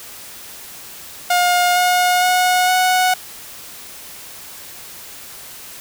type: tone with pitch steps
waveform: sawtooth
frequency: 713 / 720.9 / 728.8 / 736.9 Hz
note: F5 / F#5 / F#5 / F#5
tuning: +36 / -45 / -26 / -7 cents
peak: -9 dBFS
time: 1.3-3.14 s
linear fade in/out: 5 ms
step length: 460 ms
effects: white hiss -36 dBFS RMS until 5.8 s